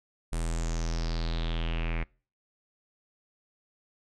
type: tone with low-pass filter sweep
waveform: square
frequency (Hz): 41.33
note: E1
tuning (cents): +5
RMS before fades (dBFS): -30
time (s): 0.32-2.04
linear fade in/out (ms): 10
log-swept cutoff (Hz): 9400 to 2200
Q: 5.1
effects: noise-tail reverb RT60 0.4 s tail -26 dB re dry